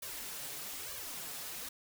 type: noise with flanger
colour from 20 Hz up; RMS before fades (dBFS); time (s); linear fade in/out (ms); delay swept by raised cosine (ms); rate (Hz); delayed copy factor
white; -43; 0.02-1.69; 5; 1.7 to 7.3; 1.1; +0.85
effects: none